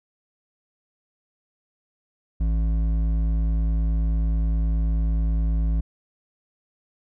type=tone with hard clipping; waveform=triangle; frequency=54.7 Hz; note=A1; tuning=9 cents flat; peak=-21 dBFS; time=2.4-5.81 s; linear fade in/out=10 ms; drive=12 dB; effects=none